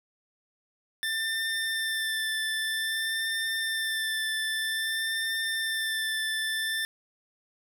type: tone with vibrato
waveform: 25% pulse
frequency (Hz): 1780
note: A6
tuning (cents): +20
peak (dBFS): -24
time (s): 1.03-6.85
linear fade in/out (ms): 0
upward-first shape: sine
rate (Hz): 0.52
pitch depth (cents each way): 17
effects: none